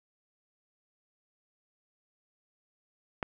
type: click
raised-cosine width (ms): 0.5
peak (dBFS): -16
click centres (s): 3.228
effects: none